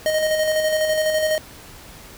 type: tone with tremolo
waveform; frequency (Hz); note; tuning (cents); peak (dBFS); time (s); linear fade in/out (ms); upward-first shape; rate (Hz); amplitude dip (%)
square; 622.3; D#5; 0; -17; 0.06-1.38; 0; square; 12; 35
effects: pink hiss -42 dBFS RMS until 2.17 s